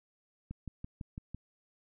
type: click train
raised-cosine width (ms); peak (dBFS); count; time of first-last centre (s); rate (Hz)
5; -28; 6; 0.51-1.346; 5.98
effects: none